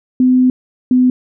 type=tone pair in turn; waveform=sine; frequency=254.2 / 252.4 Hz; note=C4 / B3; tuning=-50 / +38 cents; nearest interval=unison; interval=12 cents; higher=first; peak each=-7 dBFS; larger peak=neither; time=0.2-0.5 / 0.91-1.1 s; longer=first; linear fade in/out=2 ms; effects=none